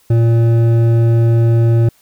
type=tone with hard clipping; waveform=triangle; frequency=115.7 Hz; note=A#2; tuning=13 cents flat; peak=-10 dBFS; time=0.1-1.89 s; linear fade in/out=5 ms; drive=13 dB; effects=white hiss -53 dBFS RMS until 2.01 s